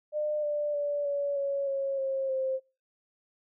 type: tone with pitch steps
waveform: sine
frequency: 602 / 590.6 / 579.5 / 568.5 / 557.8 / 547.3 / 536.9 / 526.8 Hz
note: D5 / D5 / D5 / C#5 / C#5 / C#5 / C5 / C5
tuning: +43 / +10 / -23 / +44 / +11 / -22 / +45 / +12 cents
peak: -27 dBFS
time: 0.12-2.6 s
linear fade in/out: 50 ms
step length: 310 ms
effects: noise-tail reverb RT60 0.3 s tail -24 dB re dry